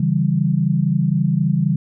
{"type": "chord", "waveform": "sine", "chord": "C# diminished", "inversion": "none", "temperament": "equal with one note detuned", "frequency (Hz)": [140.85, 164.81, 196], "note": ["C#3", "E3", "G3"], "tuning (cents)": [28, 0, 0], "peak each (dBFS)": [-19, -18, -20], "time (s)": [0, 1.76], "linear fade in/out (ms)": 5, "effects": []}